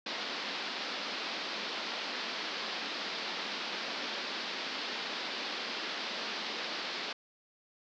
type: band-pass noise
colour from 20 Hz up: white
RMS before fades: -38 dBFS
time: 0.06-7.13 s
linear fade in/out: 5 ms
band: 190 to 4900 Hz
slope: 48 dB/octave
effects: none